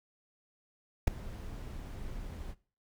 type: noise with ADSR envelope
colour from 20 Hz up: brown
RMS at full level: -19 dBFS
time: 1.07-2.55 s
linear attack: 7 ms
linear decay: 6 ms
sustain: -23 dB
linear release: 46 ms
effects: noise-tail reverb RT60 0.4 s tail -20 dB re dry